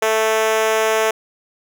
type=tone with high-pass filter; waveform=5% pulse; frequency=220 Hz; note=A3; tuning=in tune; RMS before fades=-17 dBFS; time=0.02-1.11 s; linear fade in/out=5 ms; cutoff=510 Hz; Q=9.4; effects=none